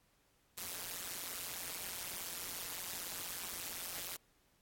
white noise with amplitude modulation, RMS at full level -39 dBFS, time 0.57-4.17 s, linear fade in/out 10 ms, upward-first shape sine, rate 177 Hz, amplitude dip 100%, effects pink hiss -73 dBFS RMS until 4.61 s + AAC 64 kbps

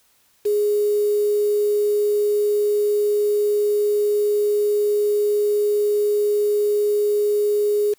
sine tone with quantisation, 415.3 Hz, G#4, in tune, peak -16 dBFS, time 0.45-7.94 s, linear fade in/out 10 ms, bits 6, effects white hiss -60 dBFS RMS until 7.98 s

